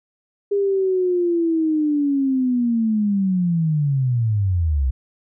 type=linear sweep; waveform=sine; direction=down; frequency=406.4 to 61.7 Hz; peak=-16 dBFS; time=0.51-4.91 s; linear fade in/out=10 ms; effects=none